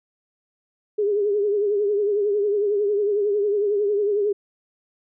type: tone with vibrato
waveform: sine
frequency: 410.5 Hz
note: G#4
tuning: 20 cents flat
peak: -18 dBFS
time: 0.98-4.33 s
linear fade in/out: 10 ms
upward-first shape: triangle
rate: 11 Hz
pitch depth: 77 cents each way
effects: none